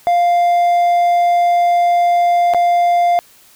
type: tone with dropouts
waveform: triangle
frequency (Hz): 698.5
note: F5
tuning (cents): 0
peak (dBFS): -8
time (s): 0.07-3.19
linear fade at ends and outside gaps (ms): 0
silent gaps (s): 2.537-2.546
effects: white hiss -47 dBFS RMS until 3.55 s